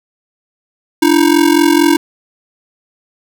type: ring-modulated tone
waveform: square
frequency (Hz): 314.8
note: D#4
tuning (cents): +20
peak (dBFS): -5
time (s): 1.02-1.97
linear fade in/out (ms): 2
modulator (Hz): 22.2
effects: none